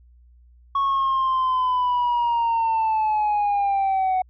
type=linear sweep; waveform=sine; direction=down; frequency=1108.7 to 740 Hz; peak=-16 dBFS; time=0.75-4.22 s; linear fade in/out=5 ms; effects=tanh soft clip ceiling -17 dBFS + added 60 Hz sine -49 dBFS peak until 4.29 s